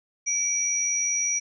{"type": "tone pair together", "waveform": "sine", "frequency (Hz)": [2300, 5805], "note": ["D7", "F#8"], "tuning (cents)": [-37, -34], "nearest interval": "octave + major third", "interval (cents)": 1603, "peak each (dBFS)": [-31, -23], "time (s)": [0.26, 1.4], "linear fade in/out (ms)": 20, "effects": []}